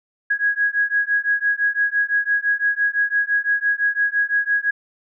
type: beating tone pair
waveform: sine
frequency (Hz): 1653 / 1658.9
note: G#6 / G#6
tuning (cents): -9 / -2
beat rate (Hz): 5.9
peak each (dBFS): -20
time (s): 0.3-4.71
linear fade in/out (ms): 10
effects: none